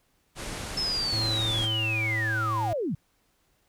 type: low-pass noise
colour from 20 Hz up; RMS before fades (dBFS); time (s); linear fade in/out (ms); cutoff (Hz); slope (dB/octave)
pink; -36; 0.35-1.69; 50; 11000; 48
type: linear sweep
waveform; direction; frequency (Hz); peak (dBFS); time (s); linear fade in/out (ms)
sine; down; 5274 to 119.2; -26; 0.77-2.95; 5
type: tone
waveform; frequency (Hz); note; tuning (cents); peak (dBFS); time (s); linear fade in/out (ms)
square; 110; A2; 0; -30; 1.13-2.73; 0
effects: pink hiss -69 dBFS RMS until 3.68 s